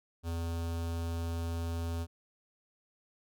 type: tone with notch filter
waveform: square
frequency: 83.7 Hz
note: E2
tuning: 27 cents sharp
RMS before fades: -35 dBFS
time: 0.23-2.07 s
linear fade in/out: 50 ms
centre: 2000 Hz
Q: 2
effects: none